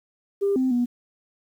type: tone with pitch steps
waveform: sine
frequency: 398.9 / 259.3 / 243.2 Hz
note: G4 / C4 / B3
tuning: +30 / -15 / -26 cents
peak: -18 dBFS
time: 0.41-0.86 s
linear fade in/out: 20 ms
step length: 150 ms
effects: tanh soft clip ceiling -14 dBFS + 9-bit